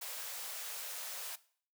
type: high-pass noise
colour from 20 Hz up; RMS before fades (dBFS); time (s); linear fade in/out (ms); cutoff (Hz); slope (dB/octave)
white; -43; 0.01-1.36; 10; 450; 96
effects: noise-tail reverb RT60 0.5 s tail -18 dB re dry